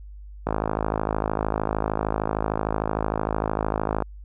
click train, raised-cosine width 1 ms, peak -9 dBFS, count 190, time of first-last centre 0.47-4.023 s, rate 53.2 Hz, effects added 50 Hz sine -38 dBFS peak until 4.24 s

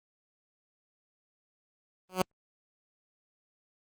10% pulse tone with exponential growth, 185 Hz, F#3, in tune, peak -13 dBFS, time 2.09-2.22 s, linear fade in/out 5 ms, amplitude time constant 27 ms, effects Opus 24 kbps

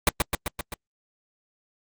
pink noise with echo, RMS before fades -18 dBFS, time 0.07-0.09 s, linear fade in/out 2 ms, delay 130 ms, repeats 5, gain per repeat -3 dB, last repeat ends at 0.74 s, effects Opus 48 kbps

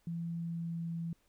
sine tone with pitch glide, 168.3 to 167.14 Hz, E3 to E3, +36 to +24 cents, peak -35 dBFS, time 0.07-1.13 s, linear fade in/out 2 ms, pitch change -12 cents, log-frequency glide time 0.34-0.88 s, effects pink hiss -73 dBFS RMS until 1.28 s

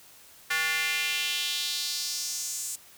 square tone with high-pass filter sweep, 160 Hz, D#3, 49 cents sharp, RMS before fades -30 dBFS, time 0.5-2.76 s, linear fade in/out 10 ms, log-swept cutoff 1700 to 7900 Hz, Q 2.5, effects white hiss -53 dBFS RMS until 2.97 s

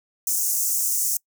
pink high-pass noise, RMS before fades -23 dBFS, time 0.27-1.17 s, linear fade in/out 2 ms, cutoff 6100 Hz, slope 48 dB/octave, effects noise-tail reverb RT60 0.1 s tail -26 dB re dry

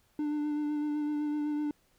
triangle tone with vibrato, 297.5 Hz, D4, 22 cents sharp, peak -27 dBFS, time 0.19-1.71 s, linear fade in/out 2 ms, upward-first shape sine, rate 7.9 Hz, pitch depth 19 cents each way, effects pink hiss -69 dBFS RMS until 1.98 s

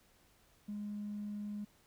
triangle tone with tanh clipping, 207.2 Hz, G#3, 4 cents flat, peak -38 dBFS, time 0.68-1.65 s, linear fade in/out 10 ms, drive 1 dB, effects pink hiss -68 dBFS RMS until 1.86 s

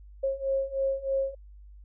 sine beating tone pair, 539 / 542.2 Hz, C#5 / C#5, -49 / -38 cents, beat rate 3.2 Hz, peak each -30 / -28 dBFS, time 0.23-1.35 s, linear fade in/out 10 ms, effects added 50 Hz sine -46 dBFS peak until 1.84 s

